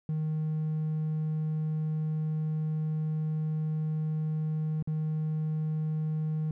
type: tone with dropouts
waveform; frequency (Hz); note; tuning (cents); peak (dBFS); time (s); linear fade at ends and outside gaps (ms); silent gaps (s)
triangle; 155.56; D#3; 0; -25; 0.09-6.51; 2; 4.826-4.874
effects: tanh soft clip ceiling -22 dBFS